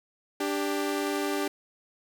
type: tone pair together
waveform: sawtooth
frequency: 293.3 / 394.8 Hz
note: D4 / G4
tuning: -2 / +12 cents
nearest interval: perfect fourth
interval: 514 cents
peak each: -26 dBFS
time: 0.4-1.48 s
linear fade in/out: 5 ms
effects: none